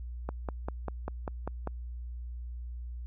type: click train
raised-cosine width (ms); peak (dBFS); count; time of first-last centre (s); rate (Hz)
1; -20; 8; 0.29-1.673; 5.06
effects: added 60 Hz sine -37 dBFS peak until 3.06 s